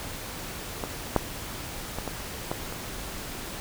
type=clicks; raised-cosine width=1 ms; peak=-15 / -6 / -18 / -17 / -13 / -22 dBFS; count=6; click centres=0.838 / 1.163 / 1.986 / 2.077 / 2.515 / 2.725 s; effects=pink hiss -37 dBFS RMS until 3.6 s